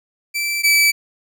sawtooth tone pair in turn, 2331 / 2307 Hz, D7 / D7, -14 / -31 cents, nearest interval unison, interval 17 cents, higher first, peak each -16 / -8 dBFS, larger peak second, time 0.34-0.63 / 0.63-0.92 s, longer neither, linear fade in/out 20 ms, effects none

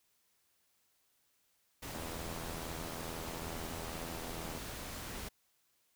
pink noise, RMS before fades -44 dBFS, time 1.82-5.29 s, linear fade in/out 10 ms
click train, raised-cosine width 1 ms, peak -31 dBFS, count 217, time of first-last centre 1.95-4.575 s, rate 82.3 Hz
effects white hiss -75 dBFS RMS until 5.95 s

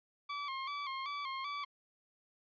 sawtooth tone with vibrato, 1108.7 Hz, C#6, in tune, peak -34 dBFS, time 0.29-1.65 s, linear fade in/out 10 ms, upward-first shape square, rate 2.6 Hz, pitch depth 65 cents each way, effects resampled to 11025 Hz

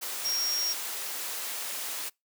sine tone in noise, 5588 Hz, F8, in tune, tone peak -27 dBFS, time 0.24-0.74 s, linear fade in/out 20 ms, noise white, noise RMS -35 dBFS, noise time 0.01-2.1 s, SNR +5 dB, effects noise-tail reverb RT60 0.2 s tail -26 dB re dry + high-pass 400 Hz 12 dB/octave

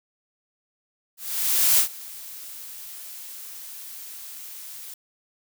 blue noise with ADSR envelope, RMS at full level -17 dBFS, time 1.17-4.94 s, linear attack 610 ms, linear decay 100 ms, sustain -22 dB, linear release 3 ms, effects none

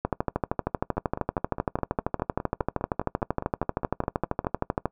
two click trains, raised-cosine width 1 ms, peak -17 / -10 dBFS, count 18 / 63, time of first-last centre 0.97-4.446 / 0.05-4.856 s, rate 4.89 / 12.9 Hz, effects noise-tail reverb RT60 0.1 s tail -21 dB re dry

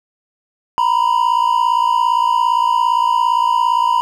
triangle tone pair together, 942.5 / 1000 Hz, A#5 / B5, +19 / +21 cents, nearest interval minor second, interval 102 cents, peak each -13 dBFS, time 0.78-4.01 s, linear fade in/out 0 ms, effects none

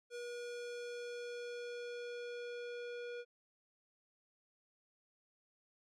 square tone with low-pass filter sweep, 481.4 Hz, B4, 44 cents flat, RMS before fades -45 dBFS, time 0.1-3.25 s, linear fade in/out 50 ms, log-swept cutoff 7900 to 3200 Hz, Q 0.93, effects none

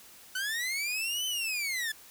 sawtooth linear two-way sweep, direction up then down, 1483 to 3064 to 1711 Hz, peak -27 dBFS, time 0.35-1.92 s, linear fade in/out 5 ms, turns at 1.26 s, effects white hiss -53 dBFS RMS until 2.1 s

